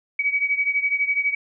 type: beating tone pair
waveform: sine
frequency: 2266 / 2278 Hz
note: C#7 / C#7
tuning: +37 / +47 cents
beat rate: 12 Hz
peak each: -21 / -24 dBFS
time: 0.19-1.35 s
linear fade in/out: 5 ms
effects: none